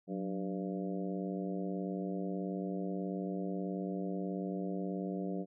harmonic tone with a mistuned harmonic, 98.4 Hz, G2, 7 cents sharp, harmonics 2 / 3 / 4 / 5 / 6 / 7, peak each -37 / -41 / -43 / -45 / -47 / -48 dBFS, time 0.07-5.46 s, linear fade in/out 50 ms, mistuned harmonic 2, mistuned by -110 cents, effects none

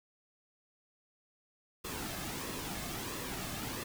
pink noise with flanger, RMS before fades -40 dBFS, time 1.84-3.84 s, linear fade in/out 10 ms, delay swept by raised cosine 1.3 to 2.13 ms, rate 1.5 Hz, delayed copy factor -0.5, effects none

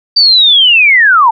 sine linear sweep, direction down, 4665 to 859 Hz, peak -3 dBFS, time 0.16-1.31 s, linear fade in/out 10 ms, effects none

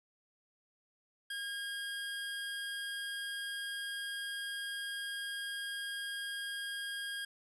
25% pulse tone, 1624 Hz, G#6, 39 cents flat, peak -34 dBFS, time 1.3-7.25 s, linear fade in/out 5 ms, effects low-pass 12000 Hz 12 dB/octave

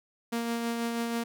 sawtooth tone with tremolo, 233.1 Hz, A#3, in tune, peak -24 dBFS, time 0.32-1.24 s, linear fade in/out 10 ms, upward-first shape sine, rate 6.2 Hz, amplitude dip 30%, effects none

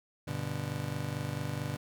35% pulse chord, G major, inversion none, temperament just, 98 / 122.5 / 147 Hz, G2 / B2 / D3, 0 / -14 / +2 cents, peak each -39 / -36 / -35 dBFS, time 0.27-1.77 s, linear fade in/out 10 ms, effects none

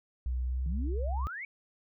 sine tone with pitch glide, 62.4 to 65.73 Hz, B1 to C2, +19 to +9 cents, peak -29 dBFS, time 0.26-1.27 s, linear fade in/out 0 ms, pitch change +90 cents, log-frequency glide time 0.45-0.77 s
sine exponential sweep, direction up, 148.4 to 2330 Hz, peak -37 dBFS, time 0.66-1.45 s, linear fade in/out 2 ms
effects none

